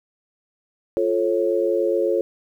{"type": "chord", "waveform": "sine", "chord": "F augmented", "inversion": "none", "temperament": "just", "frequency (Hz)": [349.2, 436.5, 545.7], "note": ["F4", "A4", "C#5"], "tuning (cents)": [0, -14, -27], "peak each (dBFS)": -22, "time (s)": [0.97, 2.21], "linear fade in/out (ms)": 0, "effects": ["9-bit"]}